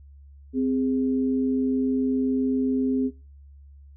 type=tone pair together; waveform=sine; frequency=259.7 / 412.3 Hz; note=C4 / G#4; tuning=-13 / -13 cents; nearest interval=minor sixth; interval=800 cents; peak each=-21 / -30 dBFS; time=0.53-3.11 s; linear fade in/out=50 ms; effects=noise-tail reverb RT60 0.3 s tail -19 dB re dry + added 70 Hz sine -45 dBFS peak until 3.96 s